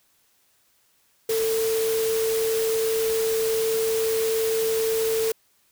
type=tone in noise; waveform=sine; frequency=446.4 Hz; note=A4; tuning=25 cents sharp; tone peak=-21 dBFS; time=1.29-5.32 s; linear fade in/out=5 ms; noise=white; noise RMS=-31 dBFS; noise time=1.29-5.32 s; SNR=+7 dB; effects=white hiss -64 dBFS RMS until 5.71 s